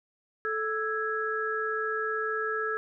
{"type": "tone cluster", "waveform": "sine", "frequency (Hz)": [436.7, 1321, 1659], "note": ["A4", "E6", "G#6"], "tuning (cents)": [-13, 3, -2], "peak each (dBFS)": [-32, -32, -32], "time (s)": [0.45, 2.77], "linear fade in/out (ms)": 0, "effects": []}